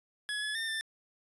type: tone with pitch steps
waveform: 25% pulse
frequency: 1688 / 1708 / 1808 / 1782 Hz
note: G#6 / G#6 / A6 / A6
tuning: +28 / +48 / +47 / +22 cents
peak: -29 dBFS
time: 0.29-0.81 s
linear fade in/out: 0 ms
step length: 130 ms
effects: resampled to 24000 Hz